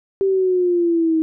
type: exponential sweep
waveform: sine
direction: down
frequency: 392 to 316.5 Hz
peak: -14 dBFS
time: 0.21-1.22 s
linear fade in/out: 0 ms
effects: none